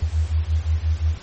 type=beating tone pair; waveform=sine; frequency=76.2 / 81.9 Hz; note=D#2 / E2; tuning=-36 / -11 cents; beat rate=5.7 Hz; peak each=-21 dBFS; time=0.02-1.18 s; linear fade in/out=5 ms; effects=pink hiss -42 dBFS RMS until 1.22 s + MP3 32 kbps